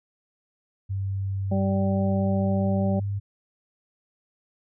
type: tone with pitch glide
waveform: sine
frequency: 97.4 to 100.2 Hz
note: G2 to G2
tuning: -11 to +38 cents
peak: -25 dBFS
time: 0.89-3.2 s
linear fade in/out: 20 ms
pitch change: +49 cents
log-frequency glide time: 1.64-3 s
type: harmonic tone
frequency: 194.1 Hz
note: G3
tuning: 17 cents flat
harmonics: 1 / 2 / 3 / 4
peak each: -23 / -35 / -29 / -35 dBFS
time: 1.51-3 s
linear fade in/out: 10 ms
effects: none